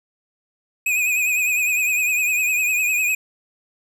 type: tone with vibrato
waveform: square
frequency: 2497 Hz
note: D#7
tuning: 6 cents sharp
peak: -18 dBFS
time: 0.86-3.15 s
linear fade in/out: 5 ms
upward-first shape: triangle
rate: 9.9 Hz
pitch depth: 70 cents each way
effects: none